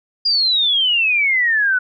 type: exponential sweep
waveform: sine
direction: down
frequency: 4877 to 1466 Hz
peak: -13 dBFS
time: 0.25-1.79 s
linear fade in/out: 10 ms
effects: none